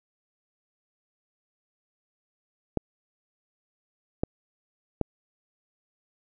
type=clicks; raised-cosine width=2 ms; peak=-11 dBFS; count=3; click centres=2.773 / 4.235 / 5.013 s; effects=none